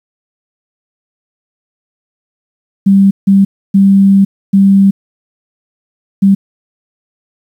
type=tone bursts at uneven times; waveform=sine; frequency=196 Hz; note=G3; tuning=in tune; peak=-3 dBFS; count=5; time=2.86-3.11 / 3.27-3.45 / 3.74-4.25 / 4.53-4.91 / 6.22-6.35 s; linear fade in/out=10 ms; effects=7-bit